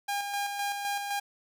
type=tone with tremolo; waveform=sawtooth; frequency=808 Hz; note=G#5; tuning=48 cents flat; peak=-25 dBFS; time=0.08-1.2 s; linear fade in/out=10 ms; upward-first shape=square; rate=3.9 Hz; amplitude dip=40%; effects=none